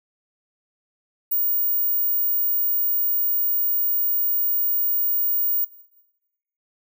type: tone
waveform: sine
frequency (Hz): 15430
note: B9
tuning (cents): -41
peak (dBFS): -18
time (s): 1.31-5.65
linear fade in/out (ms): 10
effects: noise-tail reverb RT60 1.0 s tail -18 dB re dry